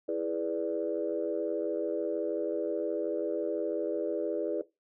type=chord; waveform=sine; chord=E dominant seventh; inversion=none; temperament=equal; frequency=329.6 / 415.3 / 493.9 / 587.3 Hz; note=E4 / G#4 / B4 / D5; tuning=0 / 0 / 0 / 0 cents; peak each=-34 dBFS; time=0.08-4.62 s; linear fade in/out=10 ms; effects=noise-tail reverb RT60 0.2 s tail -17 dB re dry + tanh soft clip ceiling -19 dBFS